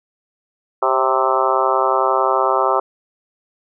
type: harmonic tone with a mistuned harmonic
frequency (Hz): 130.81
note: C3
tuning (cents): 0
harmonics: 3 / 4 / 5 / 6 / 7 / 8 / 9 / 10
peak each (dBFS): -22 / -22 / -22 / -22 / -22 / -22 / -22 / -22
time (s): 0.82-2.8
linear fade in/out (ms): 5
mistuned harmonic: 4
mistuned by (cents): +39
effects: none